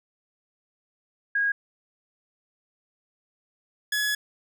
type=tone pair in turn; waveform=sine / sawtooth; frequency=1639 / 1692.9 Hz; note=G#6 / G#6; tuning=-23 / +33 cents; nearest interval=minor second; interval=56 cents; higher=second; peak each=-21 / -20 dBFS; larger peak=second; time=1.35-1.52 / 3.92-4.15 s; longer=second; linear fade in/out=5 ms; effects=none